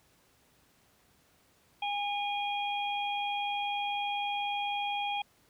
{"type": "harmonic tone", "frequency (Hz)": 816, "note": "G#5", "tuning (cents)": -31, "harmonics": [1, 3, 4], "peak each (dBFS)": [-32, -37, -38], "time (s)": [1.82, 5.22], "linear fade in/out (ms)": 5, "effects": ["pink hiss -66 dBFS RMS until 5.49 s", "high-pass 60 Hz 12 dB/octave"]}